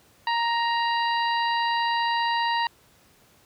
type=harmonic tone with a mistuned harmonic; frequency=935 Hz; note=A#5; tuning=5 cents sharp; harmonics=1 / 2 / 3 / 4 / 5; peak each=-23 / -29 / -33 / -35 / -37 dBFS; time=0.27-2.67 s; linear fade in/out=2 ms; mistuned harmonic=4; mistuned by=+86 cents; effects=pink hiss -58 dBFS RMS until 3.45 s + high-pass 60 Hz 12 dB/octave